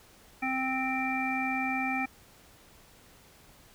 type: harmonic tone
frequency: 261.6 Hz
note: C4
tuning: in tune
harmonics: 1 / 3 / 5 / 7 / 9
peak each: -33 / -33 / -40 / -39 / -32 dBFS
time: 0.42-2.06 s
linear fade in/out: 10 ms
effects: pink hiss -57 dBFS RMS until 3.74 s